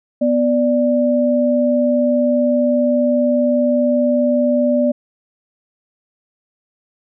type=tone pair together; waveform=sine; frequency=246.9 / 588.2 Hz; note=B3 / D5; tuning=0 / +3 cents; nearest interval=octave + minor third; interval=1503 cents; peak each=-15 dBFS; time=0.21-4.92 s; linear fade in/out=10 ms; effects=none